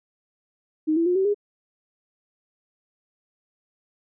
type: tone with pitch steps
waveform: sine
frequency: 311.1 / 333.4 / 357.4 / 383 / 410.5 Hz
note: D#4 / E4 / F4 / G4 / G#4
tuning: 0 / +20 / +40 / -40 / -20 cents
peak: -18 dBFS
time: 0.87-1.345 s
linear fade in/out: 20 ms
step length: 95 ms
effects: none